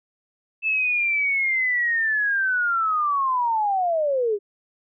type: linear sweep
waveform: sine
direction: down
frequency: 2637 to 392 Hz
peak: -19 dBFS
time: 0.62-4.39 s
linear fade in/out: 50 ms
effects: none